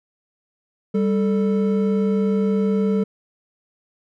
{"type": "tone pair together", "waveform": "triangle", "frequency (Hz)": [197.15, 440.3], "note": ["G3", "A4"], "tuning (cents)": [10, 1], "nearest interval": "octave + major second", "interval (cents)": 1391, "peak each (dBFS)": [-16, -20], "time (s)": [0.94, 3.04], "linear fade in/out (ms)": 10, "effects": []}